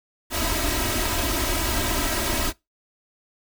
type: noise with comb filter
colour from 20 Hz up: pink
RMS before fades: -24 dBFS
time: 0.3-2.53 s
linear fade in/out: 50 ms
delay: 3.1 ms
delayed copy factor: +0.95
effects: noise-tail reverb RT60 0.2 s tail -23 dB re dry